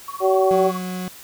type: tone with tremolo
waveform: sine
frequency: 1119 Hz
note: C#6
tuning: 16 cents sharp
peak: -25 dBFS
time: 0.08-0.78 s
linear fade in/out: 2 ms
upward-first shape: triangle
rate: 18 Hz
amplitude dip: 100%
type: harmonic tone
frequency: 189.6 Hz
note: F#3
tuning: 43 cents sharp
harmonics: 2 / 3 / 4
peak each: -17 / -19 / -20 dBFS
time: 0.2-0.72 s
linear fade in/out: 50 ms
type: tone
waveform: 40% pulse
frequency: 183.3 Hz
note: F#3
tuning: 16 cents flat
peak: -25 dBFS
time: 0.51-1.08 s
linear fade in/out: 0 ms
effects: white hiss -42 dBFS RMS until 1.23 s